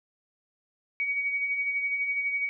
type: tone with tremolo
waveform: sine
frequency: 2255 Hz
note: C#7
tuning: 29 cents sharp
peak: -24 dBFS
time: 1-2.49 s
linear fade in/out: 0 ms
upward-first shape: sine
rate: 12 Hz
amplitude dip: 45%
effects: none